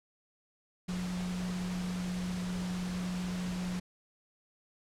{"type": "tone in noise", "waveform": "sine", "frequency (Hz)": 180.8, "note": "F#3", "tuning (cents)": -40, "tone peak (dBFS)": -33, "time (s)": [0.88, 3.8], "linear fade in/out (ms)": 10, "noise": "pink", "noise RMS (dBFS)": -43, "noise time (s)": [0.88, 3.8], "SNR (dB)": 7, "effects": ["low-pass 8000 Hz 12 dB/octave"]}